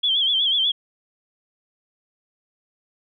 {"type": "tone with vibrato", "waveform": "sine", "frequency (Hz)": 3269, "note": "G#7", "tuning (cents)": -28, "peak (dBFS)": -17, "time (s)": [0.03, 0.72], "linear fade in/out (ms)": 10, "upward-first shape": "sine", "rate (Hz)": 8.1, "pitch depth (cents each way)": 95, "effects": []}